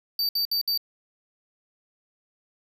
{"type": "tone bursts", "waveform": "square", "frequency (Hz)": 4622, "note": "D8", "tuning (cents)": -28, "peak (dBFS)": -23, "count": 4, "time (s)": [0.19, 0.776], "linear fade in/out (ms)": 2, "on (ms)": 100, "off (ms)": 62, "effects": []}